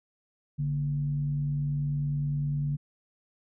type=tone with frequency modulation; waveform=sine; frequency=145.1 Hz; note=D3; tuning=21 cents flat; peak=-26 dBFS; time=0.58-2.77 s; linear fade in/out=20 ms; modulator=89.8 Hz; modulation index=0.33; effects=none